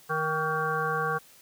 harmonic tone with a mistuned harmonic, 156.5 Hz, D#3, 10 cents sharp, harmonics 1 / 3 / 5 / 7 / 9 / 10, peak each -35 / -32 / -34 / -30 / -34 / -33 dBFS, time 0.09-1.19 s, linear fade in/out 20 ms, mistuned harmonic 7, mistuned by +59 cents, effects white hiss -55 dBFS RMS until 1.41 s

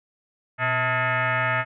sine tone with frequency modulation, 261.2 Hz, C4, 3 cents flat, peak -20 dBFS, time 0.58-1.65 s, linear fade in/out 50 ms, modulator 383 Hz, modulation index 5.3, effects none

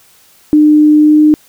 sine tone with pitch glide, 301.9 to 304 Hz, D4 to D#4, +48 to -40 cents, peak -3 dBFS, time 0.53-1.34 s, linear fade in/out 0 ms, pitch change +12 cents, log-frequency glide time 0.99-1.2 s, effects white hiss -46 dBFS RMS until 1.48 s

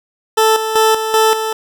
20% pulse tone with tremolo, 440 Hz, A4, in tune, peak -4 dBFS, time 0.37-1.53 s, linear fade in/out 10 ms, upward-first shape square, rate 2.6 Hz, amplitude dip 60%, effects none

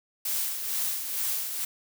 blue noise with tremolo, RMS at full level -28 dBFS, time 0.25-1.65 s, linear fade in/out 5 ms, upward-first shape sine, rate 2.2 Hz, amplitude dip 50%, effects none

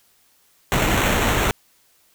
pink noise with sample-and-hold, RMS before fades -19 dBFS, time 0.72-1.51 s, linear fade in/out 0 ms, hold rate 4900 Hz, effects white hiss -59 dBFS RMS until 2.14 s

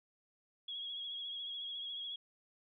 sine tone with vibrato, 3316 Hz, G#7, 3 cents flat, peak -40 dBFS, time 0.68-2.16 s, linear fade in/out 5 ms, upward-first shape triangle, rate 14 Hz, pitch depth 44 cents each way, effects none

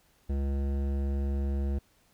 triangle tone with hard clipping, 69.3 Hz, C#2, in tune, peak -29 dBFS, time 0.29-1.79 s, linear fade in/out 10 ms, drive 18 dB, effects pink hiss -66 dBFS RMS until 2.13 s

